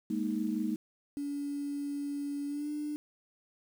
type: chord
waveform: sine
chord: Ab suspended second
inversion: none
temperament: equal with one note detuned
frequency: 207.7 / 233.1 / 312.2 Hz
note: Ab3 / Bb3 / Eb4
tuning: 0 / 0 / +6 cents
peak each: -34 dBFS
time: 0.1-0.76 s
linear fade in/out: 5 ms
type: tone with pitch glide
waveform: sine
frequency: 285.6 to 297.6 Hz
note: D4 to D4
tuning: -48 to +23 cents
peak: -33 dBFS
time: 1.17-2.96 s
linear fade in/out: 0 ms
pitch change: +71 cents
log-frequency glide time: 2.47-2.7 s
effects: 9-bit